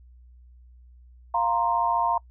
sine chord, F suspended fourth, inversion none, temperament equal, 698.5 / 932.3 / 1046.5 Hz, F5 / Bb5 / C6, 0 / 0 / 0 cents, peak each -27 / -23 / -27 dBFS, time 1.34-2.18 s, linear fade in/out 5 ms, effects noise-tail reverb RT60 0.1 s tail -25 dB re dry + added 61 Hz sine -48 dBFS peak until 2.3 s

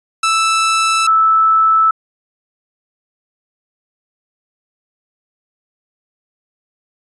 sawtooth / sine tone pair in turn, 1318.5 / 1312.6 Hz, E6 / E6, 0 / -8 cents, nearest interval unison, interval 8 cents, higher first, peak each -8 dBFS, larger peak neither, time 0.23-1.07 / 1.07-1.91 s, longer neither, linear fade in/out 5 ms, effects resampled to 24000 Hz

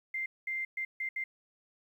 sine tone bursts at uneven times, 2093 Hz, C7, in tune, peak -32 dBFS, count 5, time 0.14-0.26 / 0.47-0.65 / 0.77-0.85 / 1-1.09 / 1.16-1.24 s, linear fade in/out 5 ms, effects 11-bit

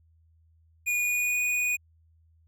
square tone with pitch glide, 2446 to 2469 Hz, D#7 to D#7, -30 to -14 cents, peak -25 dBFS, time 0.86-1.77 s, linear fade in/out 20 ms, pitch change +16 cents, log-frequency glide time 0.99-1.42 s, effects added 81 Hz sine -59 dBFS peak until 2.47 s

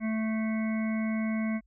harmonic tone, 220 Hz, A3, in tune, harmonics 1 / 3 / 5 / 7 / 9 / 10, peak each -27 / -40 / -45 / -47 / -44 / -42 dBFS, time 0-1.61 s, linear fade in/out 50 ms, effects added 50 Hz sine -62 dBFS peak until 1.66 s

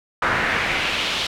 brown noise with band-pass filter sweep, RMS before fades -22 dBFS, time 0.22-1.27 s, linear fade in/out 5 ms, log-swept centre 1500 to 3700 Hz, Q 2, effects none

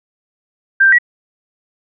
sine tone with pitch steps, 1581 / 1569 / 1928 Hz, G6 / G6 / B6, +14 / +1 / -42 cents, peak -6 dBFS, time 0.8-0.986 s, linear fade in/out 10 ms, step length 62 ms, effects none

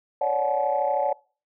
sine chord, D major seventh, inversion third, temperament equal with one note detuned, 554.4 / 587.3 / 740 / 858.4 Hz, C#5 / D5 / F#5 / A5, 0 / 0 / 0 / -43 cents, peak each -26 dBFS, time 0.21-1.13 s, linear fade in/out 5 ms, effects noise-tail reverb RT60 0.4 s tail -25 dB re dry + tanh soft clip ceiling -12 dBFS

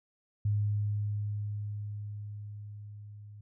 sine tone with level ramp, 103.83 Hz, G#2, in tune, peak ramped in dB -25 to -46 dBFS, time 0.45-3.41 s, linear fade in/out 5 ms, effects none

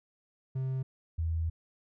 triangle / sine tone pair in turn, 131.4 / 81.73 Hz, C3 / E2, +8 / -14 cents, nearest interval minor sixth, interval 822 cents, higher first, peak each -28 dBFS, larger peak neither, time 0.55-0.83 / 1.18-1.5 s, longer second, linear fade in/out 10 ms, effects none

